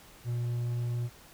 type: tone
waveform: triangle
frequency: 120 Hz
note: B2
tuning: 49 cents flat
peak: -27 dBFS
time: 0.24-1.1 s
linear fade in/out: 50 ms
effects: pink hiss -54 dBFS RMS until 1.33 s